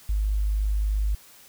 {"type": "tone", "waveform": "sine", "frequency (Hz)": 51.5, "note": "G#1", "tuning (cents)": -14, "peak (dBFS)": -21, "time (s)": [0.09, 1.15], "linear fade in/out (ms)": 5, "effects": ["white hiss -51 dBFS RMS until 1.48 s"]}